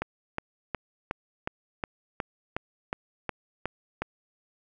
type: click train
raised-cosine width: 0.5 ms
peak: -14 dBFS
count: 12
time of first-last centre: 0.02-4.02 s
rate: 2.75 Hz
effects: none